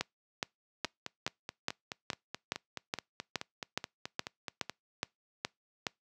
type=two click trains; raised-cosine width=0.2 ms; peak=-20 / -14 dBFS; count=19 / 15; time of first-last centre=0.85-4.696 / 0.01-5.868 s; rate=4.68 / 2.39 Hz; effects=noise-tail reverb RT60 0.2 s tail -26 dB re dry + high-pass 100 Hz 12 dB/octave